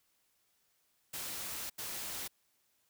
white noise bursts at uneven times, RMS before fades -41 dBFS, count 2, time 1.13-1.7 / 1.78-2.28 s, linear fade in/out 10 ms, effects white hiss -75 dBFS RMS until 2.89 s

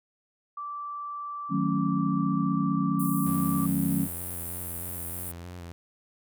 sine tone, 1166 Hz, D6, 13 cents flat, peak -33 dBFS, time 0.57-3.66 s, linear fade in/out 5 ms
sine chord, D# half-diminished seventh, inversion none, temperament equal with one note detuned, 155.56 / 185 / 220 / 275.4 Hz, D#3 / F#3 / A3 / C#4, 0 / 0 / 0 / -11 cents, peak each -30 / -28 / -31 / -28 dBFS, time 1.49-4.08 s, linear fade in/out 50 ms
pink high-pass noise, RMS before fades -37 dBFS, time 2.99-5.32 s, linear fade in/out 10 ms, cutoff 9100 Hz, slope 48 dB/octave
sawtooth tone with vibrato, 87.31 Hz, F2, in tune, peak -35 dBFS, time 3.26-5.72 s, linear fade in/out 0 ms, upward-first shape square, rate 3.2 Hz, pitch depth 36 cents each way
effects none

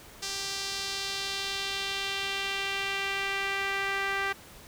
sawtooth tone with band-pass filter sweep, 393 Hz, G4, 4 cents sharp, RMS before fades -32 dBFS, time 0.22-4.33 s, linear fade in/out 10 ms, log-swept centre 5400 to 1800 Hz, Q 1.7, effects pink hiss -50 dBFS RMS until 4.67 s

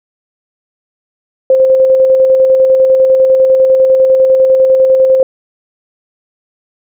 sine tone with tremolo, 525 Hz, C5, 6 cents sharp, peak -3 dBFS, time 1.5-5.23 s, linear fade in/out 2 ms, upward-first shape square, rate 10 Hz, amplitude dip 30%, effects none

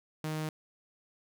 sawtooth tone, 155.56 Hz, D#3, in tune, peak -29 dBFS, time 0.24-0.49 s, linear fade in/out 2 ms, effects none

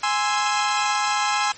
sawtooth chord, Ab augmented, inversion none, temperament equal, 830.6 / 1046.5 / 1318.5 Hz, Ab5 / C6 / E6, 0 / 0 / 0 cents, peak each -19 / -21 / -22 dBFS, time 0.03-1.52 s, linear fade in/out 5 ms, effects white hiss -42 dBFS RMS until 1.57 s + MP3 32 kbps

